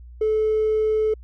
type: tone with hard clipping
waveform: sine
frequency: 433.5 Hz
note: A4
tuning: 26 cents flat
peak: -18 dBFS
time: 0.21-1.14 s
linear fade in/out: 5 ms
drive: 1 dB
effects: added 60 Hz sine -39 dBFS peak until 1.23 s